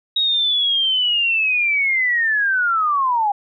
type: linear sweep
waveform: sine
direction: down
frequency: 3800 to 794 Hz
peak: -15 dBFS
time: 0.16-3.32 s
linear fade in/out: 5 ms
effects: none